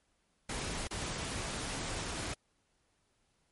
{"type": "noise with dropouts", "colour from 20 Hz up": "pink", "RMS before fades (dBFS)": -38, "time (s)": [0.49, 2.34], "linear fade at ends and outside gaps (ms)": 5, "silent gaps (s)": [0.874, 0.908], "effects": ["pink hiss -75 dBFS RMS until 3.51 s", "MP3 48 kbps"]}